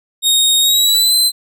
sawtooth tone with pitch glide, 3729 to 4067 Hz, A#7 to C8, 0 to -50 cents, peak -7 dBFS, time 0.22-1.32 s, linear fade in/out 50 ms, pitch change +150 cents, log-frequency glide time 0.6-1.14 s, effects none

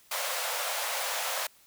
pink high-pass noise, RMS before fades -32 dBFS, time 0.11-1.47 s, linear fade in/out 5 ms, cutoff 500 Hz, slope 96 dB/octave, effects white hiss -60 dBFS RMS until 1.66 s

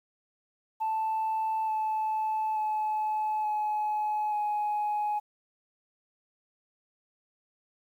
sine tone with pitch steps, 880 / 869.4 / 858.9 / 848.6 / 838.3 Hz, A5 / A5 / A5 / G#5 / G#5, 0 / -21 / -42 / +37 / +16 cents, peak -25 dBFS, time 0.8-5.2 s, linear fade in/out 20 ms, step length 880 ms, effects tanh soft clip ceiling -24 dBFS + 10-bit

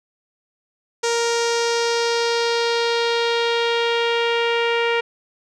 sawtooth tone with low-pass filter sweep, 467.2 Hz, A#4, 4 cents sharp, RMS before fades -20 dBFS, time 1.03-5.01 s, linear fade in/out 10 ms, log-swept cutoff 6600 to 2600 Hz, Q 2.4, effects none

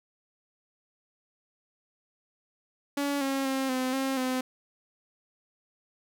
sawtooth tone with pitch steps, 283.6 / 271.4 / 266.9 / 257.2 / 267.7 / 256.6 Hz, C#4 / C#4 / C4 / C4 / C4 / C4, +40 / -36 / +35 / -30 / +40 / -34 cents, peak -23 dBFS, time 2.97-4.41 s, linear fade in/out 5 ms, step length 240 ms, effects none

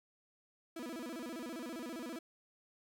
35% pulse tone with vibrato, 283.8 Hz, C#4, 41 cents sharp, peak -40 dBFS, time 0.76-2.19 s, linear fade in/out 5 ms, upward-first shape square, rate 15 Hz, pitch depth 260 cents each way, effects none

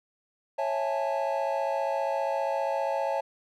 triangle chord, A major seventh, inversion first, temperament just, 550 / 660 / 825 / 880 Hz, C#5 / E5 / G#5 / A5, -14 / +2 / -12 / 0 cents, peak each -28 / -30 / -32 / -30 dBFS, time 0.58-3.21 s, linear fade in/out 10 ms, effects none

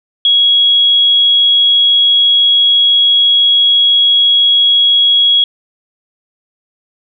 sine tone, 3322 Hz, G#7, in tune, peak -6 dBFS, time 0.25-5.44 s, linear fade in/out 2 ms, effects none

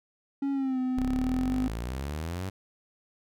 triangle tone with pitch glide, 277.2 to 255.7 Hz, C#4 to C4, 0 to -40 cents, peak -24 dBFS, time 0.42-1.68 s, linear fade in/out 5 ms, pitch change -140 cents, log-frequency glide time 0.52-0.79 s
sawtooth exponential sweep, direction up, 31.59 to 98 Hz, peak -28 dBFS, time 0.97-2.5 s, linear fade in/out 10 ms
effects none

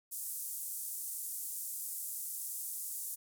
pink band-pass noise, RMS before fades -41 dBFS, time 0.11-3.16 s, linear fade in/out 20 ms, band 8400 to 16000 Hz, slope 24 dB/octave, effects none

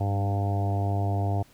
harmonic tone with a mistuned harmonic, 99.7 Hz, G2, 30 cents sharp, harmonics 1 / 2 / 3 / 4 / 5 / 6 / 7 / 8 / 9, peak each -24 / -38 / -36 / -39 / -42 / -41 / -33 / -40 / -43 dBFS, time 0-1.43 s, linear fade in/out 10 ms, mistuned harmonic 2, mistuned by -19 cents, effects pink hiss -58 dBFS RMS until 1.53 s

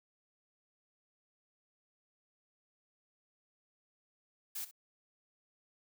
blue noise with echo, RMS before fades -40 dBFS, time 4.55-4.65 s, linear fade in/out 10 ms, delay 63 ms, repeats 1, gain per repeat -15 dB, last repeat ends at 4.713 s, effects none

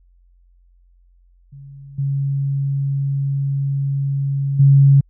sine tone with level steps, 138.59 Hz, C#3, in tune, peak -35 / -17 / -7 dBFS, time 1.52-5.01 s, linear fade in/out 10 ms, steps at 1.98 / 4.59 s, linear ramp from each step 10 ms, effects added 44 Hz sine -50 dBFS peak until 5.09 s

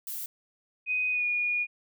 violet noise, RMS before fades -36 dBFS, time 0.07-0.26 s, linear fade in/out 2 ms
sine tone with pitch glide, 2500 to 2443 Hz, D#7 to D#7, +8 to -32 cents, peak -25 dBFS, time 0.86-1.67 s, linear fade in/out 50 ms, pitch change -40 cents, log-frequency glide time 1.11-1.25 s
effects none

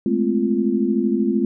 sine tone cluster, 208.8 / 221.8 / 259.4 / 345.1 Hz, G#3 / A3 / C4 / F4, +10 / +14 / -15 / -21 cents, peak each -22 dBFS, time 0.06-1.45 s, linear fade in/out 2 ms, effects none

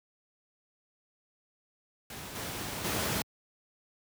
pink noise with level steps, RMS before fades -42 / -37 / -31 dBFS, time 2.1-3.22 s, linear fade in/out 2 ms, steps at 2.35 / 2.84 s, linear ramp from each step 10 ms, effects high-pass 80 Hz 12 dB/octave

